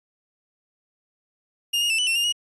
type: tone with pitch steps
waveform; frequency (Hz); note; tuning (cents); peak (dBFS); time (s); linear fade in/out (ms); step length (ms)
40% pulse; 2828 / 2858 / 2659 / 2976 / 2703 / 2813 / 2891; F7 / F7 / E7 / F#7 / E7 / F7 / F#7; +21 / +39 / +14 / +9 / +43 / +12 / -41; -19; 1.73-2.325; 10; 85
effects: resampled to 24000 Hz